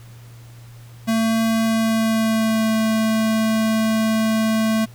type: tone with pitch glide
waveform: square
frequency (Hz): 224.6 to 220.7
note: A3 to A3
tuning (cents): +36 to +5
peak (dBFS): -17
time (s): 1.07-4.86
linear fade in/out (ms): 20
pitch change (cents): -31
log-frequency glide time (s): 1.57-2.73
effects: added 118 Hz sine -39 dBFS peak until 4.94 s + pink hiss -50 dBFS RMS until 4.94 s